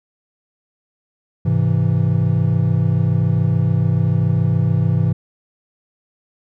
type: chord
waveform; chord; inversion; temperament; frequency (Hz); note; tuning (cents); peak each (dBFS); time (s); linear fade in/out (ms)
triangle; Ab augmented; none; equal; 103.83 / 130.81 / 164.81; Ab2 / C3 / E3; 0 / 0 / 0; -16; 1.45-5.13; 10
effects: none